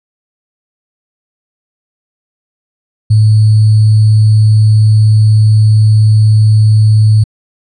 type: tone with sample-and-hold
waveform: sine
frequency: 107.9 Hz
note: A2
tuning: 33 cents flat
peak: -3 dBFS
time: 3.1-7.24 s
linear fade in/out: 10 ms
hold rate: 4410 Hz
effects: resampled to 24000 Hz